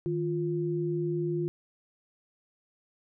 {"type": "tone pair together", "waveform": "sine", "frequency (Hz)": [155.56, 349.2], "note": ["D#3", "F4"], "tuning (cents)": [0, 0], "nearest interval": "octave + major second", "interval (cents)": 1400, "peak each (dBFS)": [-31, -29], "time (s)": [0.06, 1.48], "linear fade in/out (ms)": 0, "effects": []}